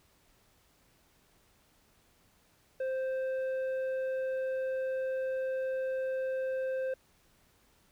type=tone with tanh clipping; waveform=triangle; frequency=523.3 Hz; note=C5; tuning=in tune; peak=-32 dBFS; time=2.8-6.94 s; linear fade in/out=5 ms; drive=11 dB; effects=pink hiss -67 dBFS RMS until 7.91 s